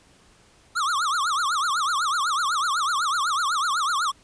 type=tone with vibrato; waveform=square; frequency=1240 Hz; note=D#6; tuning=6 cents flat; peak=-22 dBFS; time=0.75-4.12 s; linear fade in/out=20 ms; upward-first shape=triangle; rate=8 Hz; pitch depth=290 cents each way; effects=pink hiss -56 dBFS RMS until 4.23 s + resampled to 22050 Hz